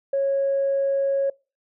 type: tone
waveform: sine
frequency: 550 Hz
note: C#5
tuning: 14 cents flat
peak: -18 dBFS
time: 0.13-1.3 s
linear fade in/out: 5 ms
effects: noise-tail reverb RT60 0.3 s tail -25 dB re dry + tanh soft clip ceiling -15 dBFS